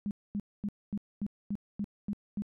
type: tone bursts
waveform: sine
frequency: 204.8 Hz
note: G#3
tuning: 24 cents flat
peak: -30 dBFS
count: 9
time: 0.06-2.421 s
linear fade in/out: 0 ms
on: 49 ms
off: 240 ms
effects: none